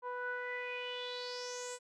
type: tone with low-pass filter sweep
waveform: sawtooth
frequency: 493.9 Hz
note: B4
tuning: in tune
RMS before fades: -41 dBFS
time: 0.02-1.79 s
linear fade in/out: 50 ms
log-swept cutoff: 1100 to 8200 Hz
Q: 6.3
effects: none